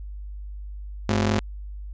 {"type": "ring-modulated tone", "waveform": "sawtooth", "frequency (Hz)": 155.1, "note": "D#3", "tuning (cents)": -5, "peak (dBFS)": -13, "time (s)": [1.09, 1.39], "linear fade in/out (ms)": 0, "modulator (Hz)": 55.6, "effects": ["added 50 Hz sine -33 dBFS peak until 1.93 s", "resampled to 16000 Hz"]}